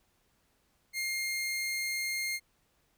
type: tone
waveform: sawtooth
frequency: 2123 Hz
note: C7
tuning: 25 cents sharp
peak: -28 dBFS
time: 0.93-2.4 s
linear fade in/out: 50 ms
effects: pink hiss -72 dBFS RMS until 2.97 s